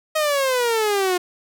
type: exponential sweep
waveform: sawtooth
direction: down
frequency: 632 to 354.6 Hz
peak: -14 dBFS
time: 0.15-1.18 s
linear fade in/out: 10 ms
effects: none